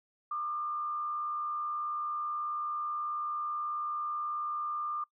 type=tone with frequency modulation; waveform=sine; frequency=1200 Hz; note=D6; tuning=37 cents sharp; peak=-32 dBFS; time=0.31-5.04 s; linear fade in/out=5 ms; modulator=78.4 Hz; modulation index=0.39; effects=noise-tail reverb RT60 0.1 s tail -23 dB re dry